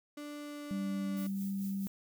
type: tone with pitch glide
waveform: 35% pulse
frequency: 293.7 to 290.3 Hz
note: D4 to D4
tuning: 0 to -20 cents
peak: -40 dBFS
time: 0.17-1.27 s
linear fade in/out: 5 ms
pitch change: -20 cents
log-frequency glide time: 0.36-1.09 s
type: tone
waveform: sine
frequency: 196 Hz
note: G3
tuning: in tune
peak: -33 dBFS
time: 0.71-1.87 s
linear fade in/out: 0 ms
type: noise with tremolo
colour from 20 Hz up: violet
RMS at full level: -49 dBFS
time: 1.17-1.88 s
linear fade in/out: 0 ms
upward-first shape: sine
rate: 4.6 Hz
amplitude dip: 55%
effects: none